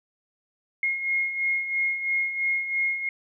sine beating tone pair, 2148 / 2151 Hz, C7 / C7, +45 / +47 cents, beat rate 3 Hz, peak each -31 / -24 dBFS, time 0.83-3.09 s, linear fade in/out 2 ms, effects none

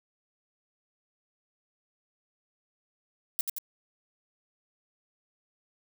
violet noise with echo, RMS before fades -27 dBFS, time 3.39-3.41 s, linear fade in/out 0 ms, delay 87 ms, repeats 2, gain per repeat -4 dB, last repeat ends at 3.584 s, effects none

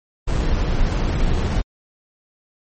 brown noise with sample-and-hold, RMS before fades -18 dBFS, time 0.27-1.62 s, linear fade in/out 20 ms, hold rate 3675 Hz, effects MP3 32 kbps

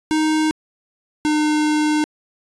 square tone pair in turn, 311.1 / 303.5 Hz, D#4 / D#4, 0 / -43 cents, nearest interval unison, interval 43 cents, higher first, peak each -16 dBFS, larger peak neither, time 0.11-0.51 / 1.25-2.04 s, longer second, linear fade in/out 0 ms, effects resampled to 22050 Hz

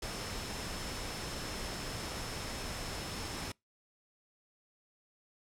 sine tone in noise, 5274 Hz, E8, in tune, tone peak -49 dBFS, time 0.02-3.52 s, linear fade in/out 5 ms, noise pink, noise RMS -40 dBFS, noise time 0.02-3.52 s, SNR -12 dB, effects noise-tail reverb RT60 0.2 s tail -26 dB re dry + low-pass 10000 Hz 12 dB/octave

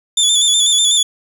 25% pulse tone with vibrato, 3490 Hz, A7, 15 cents flat, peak -6 dBFS, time 0.17-1.03 s, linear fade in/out 5 ms, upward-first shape square, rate 8.1 Hz, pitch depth 41 cents each way, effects none

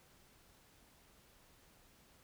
silence, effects pink hiss -66 dBFS RMS until 2.23 s

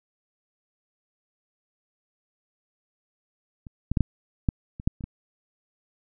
clicks, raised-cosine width 5 ms, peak -28 / -12 / -8 / -7 / -9 / -24 / -8 / -27 / -20 dBFS, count 9, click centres 3.668 / 3.916 / 3.972 / 4.007 / 4.488 / 4.799 / 4.875 / 5.008 / 5.04 s, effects none

